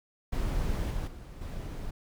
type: noise with level steps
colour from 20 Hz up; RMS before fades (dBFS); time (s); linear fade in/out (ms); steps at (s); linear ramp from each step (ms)
brown; -30 / -33 / -43 / -37; 0.32-1.91; 10; 0.9 / 1.07 / 1.41; 10
effects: none